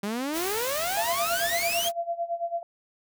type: exponential sweep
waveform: sawtooth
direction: up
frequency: 196 to 3322 Hz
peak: -24 dBFS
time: 0.03-1.89 s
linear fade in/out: 5 ms
type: noise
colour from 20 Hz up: white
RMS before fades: -33 dBFS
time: 0.32-1.92 s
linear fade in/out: 50 ms
type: tone with tremolo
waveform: sine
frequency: 683 Hz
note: F5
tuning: 39 cents flat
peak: -24 dBFS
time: 0.97-2.63 s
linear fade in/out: 2 ms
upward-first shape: sine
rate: 9 Hz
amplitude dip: 85%
effects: none